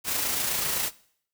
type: noise with amplitude modulation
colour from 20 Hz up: white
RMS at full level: -26 dBFS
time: 0.04-0.91 s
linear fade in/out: 50 ms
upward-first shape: sine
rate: 27.8 Hz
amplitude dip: 35%
effects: noise-tail reverb RT60 0.6 s tail -20 dB re dry